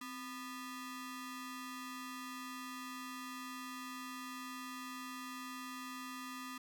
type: ring-modulated tone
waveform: sawtooth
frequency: 740 Hz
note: F#5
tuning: in tune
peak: -37 dBFS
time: 0.01-6.58 s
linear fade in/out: 5 ms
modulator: 481 Hz
effects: none